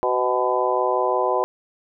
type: harmonic tone with a mistuned harmonic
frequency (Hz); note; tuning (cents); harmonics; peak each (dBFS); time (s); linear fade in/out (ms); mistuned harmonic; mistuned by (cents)
125.5; B2; +28; 3 / 4 / 5 / 6 / 7 / 8; -25 / -24 / -25 / -27 / -27 / -24; 0.03-1.44; 0; 7; -38
effects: none